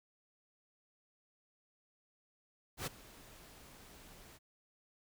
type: noise with ADSR envelope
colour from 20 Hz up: pink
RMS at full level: -37 dBFS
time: 2.77-4.39 s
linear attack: 96 ms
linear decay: 16 ms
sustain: -20 dB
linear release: 32 ms
effects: none